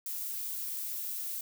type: noise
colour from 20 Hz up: violet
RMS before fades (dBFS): -37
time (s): 0.06-1.41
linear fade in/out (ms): 2
effects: none